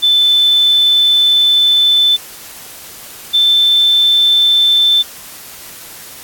sine tone pair in turn, 3520 / 3540 Hz, A7 / A7, 0 / +10 cents, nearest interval unison, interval 10 cents, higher second, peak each -7 dBFS, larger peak neither, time 0.02-2.17 / 3.33-5.03 s, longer first, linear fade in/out 20 ms, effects white hiss -33 dBFS RMS until 6.23 s + AAC 64 kbps

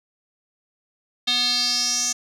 square tone with band-pass filter sweep, 245 Hz, B3, 14 cents flat, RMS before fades -22 dBFS, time 1.27-2.13 s, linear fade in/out 10 ms, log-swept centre 3700 to 6400 Hz, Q 6.4, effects none

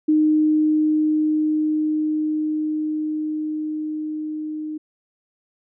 sine tone with level ramp, 307.7 Hz, D#4, 19 cents flat, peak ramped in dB -13 to -26 dBFS, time 0.08-4.78 s, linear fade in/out 10 ms, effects none

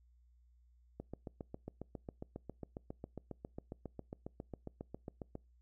click train, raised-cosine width 2 ms, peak -30 dBFS, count 33, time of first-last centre 1-5.354 s, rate 7.35 Hz, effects noise-tail reverb RT60 0.3 s tail -26 dB re dry + added 60 Hz sine -64 dBFS peak until 5.61 s

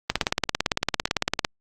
click train, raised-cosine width 0.2 ms, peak -3 dBFS, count 25, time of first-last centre 0.1-1.448 s, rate 17.8 Hz, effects Opus 32 kbps

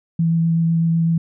sine tone with vibrato, 165.4 Hz, E3, 6 cents sharp, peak -14 dBFS, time 0.19-1.18 s, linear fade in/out 5 ms, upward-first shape sine, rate 8 Hz, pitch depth 10 cents each way, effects none

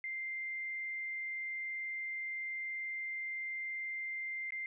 sine tone with dropouts, 2093 Hz, C7, in tune, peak -37 dBFS, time 0.04-4.66 s, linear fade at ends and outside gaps 1 ms, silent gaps 4.506-4.522 s, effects none

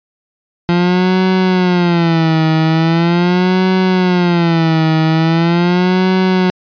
30% pulse tone with vibrato, 172.3 Hz, F3, 23 cents flat, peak -7 dBFS, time 0.69-6.5 s, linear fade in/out 0 ms, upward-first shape sine, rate 0.41 Hz, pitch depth 140 cents each way, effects resampled to 11025 Hz

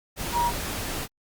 sine tone in noise, 952 Hz, A#5, 36 cents sharp, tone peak -21 dBFS, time 0.32-0.52 s, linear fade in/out 50 ms, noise pink, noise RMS -31 dBFS, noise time 0.16-1.08 s, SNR +7 dB, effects Opus 48 kbps

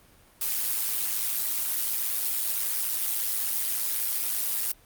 blue noise with amplitude modulation, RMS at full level -25 dBFS, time 0.41-4.72 s, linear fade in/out 5 ms, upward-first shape sine, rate 109 Hz, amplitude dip 60%, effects pink hiss -57 dBFS RMS until 4.85 s + Opus 32 kbps

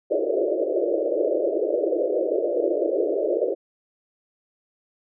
white band-pass noise, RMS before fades -23 dBFS, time 0.1-3.55 s, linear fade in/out 20 ms, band 320 to 620 Hz, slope 96 dB/octave, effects none

